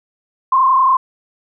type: tone with frequency modulation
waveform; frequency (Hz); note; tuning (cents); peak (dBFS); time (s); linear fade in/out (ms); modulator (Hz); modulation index
sine; 1053; C6; +11; -9; 0.52-0.97; 5; 30.8; 1.1
effects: none